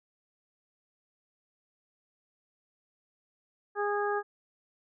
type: harmonic tone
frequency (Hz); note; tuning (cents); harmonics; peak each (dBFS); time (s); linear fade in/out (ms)
410.8; G#4; -19; 1 / 2 / 3 / 4; -30 / -33 / -35 / -36; 3.75-4.23; 50
effects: none